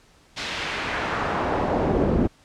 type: noise with band-pass filter sweep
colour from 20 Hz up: brown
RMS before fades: -24 dBFS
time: 0.36-2.28 s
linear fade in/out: 20 ms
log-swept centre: 4000 to 300 Hz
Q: 1.1
effects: pink hiss -56 dBFS RMS until 2.44 s + low-pass 8000 Hz 12 dB/octave